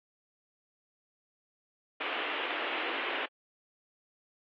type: band-pass noise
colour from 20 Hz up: white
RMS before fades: -35 dBFS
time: 2-3.26 s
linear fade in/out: 10 ms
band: 290 to 3100 Hz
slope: 48 dB/octave
effects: AAC 32 kbps